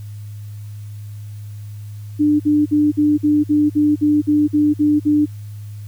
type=tone bursts; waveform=sine; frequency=297.8 Hz; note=D4; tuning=24 cents sharp; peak=-11 dBFS; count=12; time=2.19-5.26 s; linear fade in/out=20 ms; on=210 ms; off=50 ms; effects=added 104 Hz sine -29 dBFS peak until 5.87 s + white hiss -52 dBFS RMS until 5.87 s